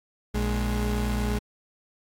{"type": "tone pair together", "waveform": "35% pulse", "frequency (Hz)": [59.42, 209], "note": ["A#1", "G#3"], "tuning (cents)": [34, 11], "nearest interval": "octave + minor seventh", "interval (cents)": 2177, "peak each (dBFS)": [-24, -27], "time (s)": [0.34, 1.39], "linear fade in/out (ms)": 10, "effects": ["AAC 64 kbps"]}